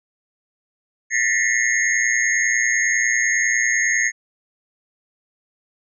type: tone cluster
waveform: sine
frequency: 1784 / 1904 / 1994 / 2116 / 6520 Hz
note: A6 / A#6 / B6 / C7 / G#8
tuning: +23 / +36 / +16 / +19 / -33 cents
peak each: -23 dBFS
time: 1.1-4.12 s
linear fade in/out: 50 ms
effects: none